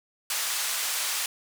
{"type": "band-pass noise", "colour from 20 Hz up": "white", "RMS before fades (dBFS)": -29, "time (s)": [0.3, 1.26], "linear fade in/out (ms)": 2, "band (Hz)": [890, 11000], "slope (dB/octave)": 12, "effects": []}